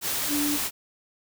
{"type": "tone in noise", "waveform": "sine", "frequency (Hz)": 292.2, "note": "D4", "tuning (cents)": -9, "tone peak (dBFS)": -25, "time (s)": [0.28, 0.59], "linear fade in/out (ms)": 50, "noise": "white", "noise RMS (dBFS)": -28, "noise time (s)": [0.01, 0.71], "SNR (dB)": 0, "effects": []}